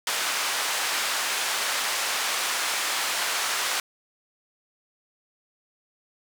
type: band-pass noise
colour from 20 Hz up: pink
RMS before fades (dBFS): -27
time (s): 0.07-3.8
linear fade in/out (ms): 2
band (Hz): 990 to 10000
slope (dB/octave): 12
effects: none